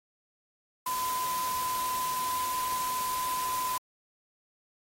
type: tone in noise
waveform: sine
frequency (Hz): 1012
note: B5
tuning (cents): +42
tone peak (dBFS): -29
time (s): 0.86-3.78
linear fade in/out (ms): 5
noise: white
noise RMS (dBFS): -37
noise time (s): 0.86-3.78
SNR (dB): +5
effects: AAC 48 kbps